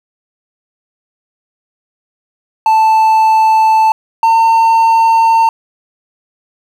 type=tone pair in turn; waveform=triangle; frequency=880 / 905.8 Hz; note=A5 / A#5; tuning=0 / -50 cents; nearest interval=minor second; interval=50 cents; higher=second; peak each=-4 dBFS; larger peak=neither; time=2.66-3.92 / 4.23-5.49 s; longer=neither; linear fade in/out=2 ms; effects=7-bit